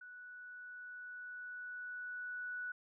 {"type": "tone with level ramp", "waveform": "sine", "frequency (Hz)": 1477, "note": "F#6", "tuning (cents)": -3, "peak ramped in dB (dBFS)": [-50, -39], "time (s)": [0.01, 2.72], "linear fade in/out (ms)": 5, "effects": []}